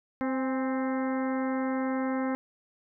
harmonic tone with a mistuned harmonic, 261.6 Hz, C4, in tune, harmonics 1 / 2 / 3 / 4 / 5 / 6 / 7 / 8, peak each -28 / -34 / -38 / -40 / -42 / -44 / -45 / -46 dBFS, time 0.21-2.35 s, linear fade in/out 0 ms, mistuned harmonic 3, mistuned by +44 cents, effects none

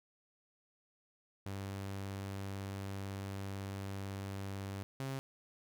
sawtooth tone pair in turn, 98 / 134.59 Hz, G2 / C3, 0 / +49 cents, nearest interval perfect fourth, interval 549 cents, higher second, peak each -36 / -34 dBFS, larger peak second, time 1.46-4.83 / 5-5.19 s, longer first, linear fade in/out 0 ms, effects none

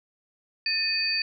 sine tone cluster, 1792 / 2499 / 4592 Hz, A6 / D#7 / D8, +31 / +7 / -40 cents, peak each -33 / -29 / -25 dBFS, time 0.66-1.22 s, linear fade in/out 2 ms, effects none

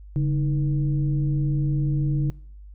sine tone with frequency modulation, 142.5 Hz, C#3, 48 cents sharp, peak -19 dBFS, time 0.16-2.3 s, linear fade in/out 0 ms, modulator 171 Hz, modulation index 0.54, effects noise-tail reverb RT60 0.6 s tail -23 dB re dry + added 50 Hz sine -40 dBFS peak until 2.74 s

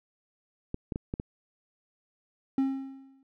clicks, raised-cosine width 3 ms, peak -19 dBFS, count 5, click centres 0.744 / 0.922 / 0.959 / 1.139 / 1.199 s
triangle tone with exponential decay, 268.8 Hz, C4, 47 cents sharp, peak -19 dBFS, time 2.58-3.23 s, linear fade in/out 2 ms, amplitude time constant 140 ms
effects none

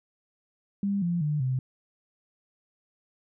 sine tone with pitch steps, 199.7 / 172.85 / 149.61 / 129.49 Hz, G3 / F3 / D3 / C3, +32 / -18 / +32 / -18 cents, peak -24 dBFS, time 0.83-1.59 s, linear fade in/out 2 ms, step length 190 ms, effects none

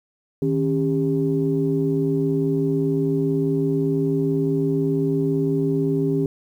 sine tone cluster, 155.6 / 273.6 / 399.5 Hz, D#3 / C#4 / G4, 0 / -23 / +33 cents, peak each -22 dBFS, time 0.42-6.26 s, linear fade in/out 2 ms, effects tanh soft clip ceiling -9 dBFS + 9-bit

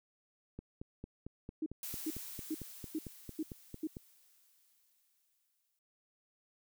click train, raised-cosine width 3 ms, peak -31 dBFS, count 16, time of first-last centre 0.59-3.968 s, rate 4.44 Hz
sine tone bursts, 313.4 Hz, D#4, 13 cents sharp, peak -33 dBFS, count 6, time 1.62-3.872 s, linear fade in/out 5 ms, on 42 ms, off 400 ms
blue noise with exponential decay, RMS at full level -42 dBFS, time 1.83-5.79 s, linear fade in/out 2 ms, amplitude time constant 860 ms
effects none

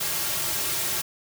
white noise with comb filter, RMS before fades -27 dBFS, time 0-1.02 s, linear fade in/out 10 ms, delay 4 ms, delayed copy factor -0.65, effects none

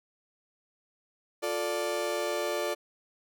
35% pulse chord, D minor, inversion first, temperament just, 352.4 / 440.5 / 587.3 Hz, F4 / A4 / D5, +16 / +2 / 0 cents, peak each -33 / -33 / -30 dBFS, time 1.42-2.75 s, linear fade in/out 20 ms, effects none

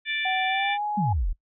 harmonic tone, 587.3 Hz, D5, in tune, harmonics 3 / 4 / 5 / 6, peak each -30 / -29 / -38 / -31 dBFS, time 0.05-0.78 s, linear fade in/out 50 ms
sine tone with pitch glide, 754 to 836.6 Hz, F#5 to G#5, +32 to +12 cents, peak -25 dBFS, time 0.25-1.13 s, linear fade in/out 5 ms, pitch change +180 cents, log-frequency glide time 0.47-0.84 s
sine exponential sweep, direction down, 220 to 32.7 Hz, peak -22 dBFS, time 0.97-1.33 s, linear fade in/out 10 ms
effects noise-tail reverb RT60 0.1 s tail -20 dB re dry

